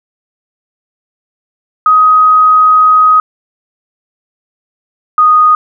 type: tone pair in turn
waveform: sine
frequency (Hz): 1257 / 1240.4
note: D#6 / D#6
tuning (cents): +17 / -6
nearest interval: unison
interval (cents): 23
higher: first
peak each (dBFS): -3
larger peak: neither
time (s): 1.86-3.2 / 5.18-5.55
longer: first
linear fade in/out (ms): 2
effects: none